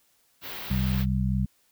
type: band-stop noise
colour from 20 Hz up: white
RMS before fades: -37 dBFS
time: 0.41-1.06 s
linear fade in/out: 50 ms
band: 4200 to 16000 Hz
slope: 24 dB/octave
type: harmonic tone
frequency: 64.4 Hz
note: C2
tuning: 27 cents flat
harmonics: 1 / 2 / 3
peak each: -27 / -27 / -27 dBFS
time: 0.7-1.46 s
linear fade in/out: 10 ms
effects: white hiss -66 dBFS RMS until 1.71 s